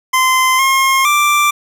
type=tone with pitch steps; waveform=25% pulse; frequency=1035 / 1071 / 1177 Hz; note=C6 / C6 / D6; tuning=-19 / +40 / +3 cents; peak=-6 dBFS; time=0.13-1.51 s; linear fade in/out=10 ms; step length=460 ms; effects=none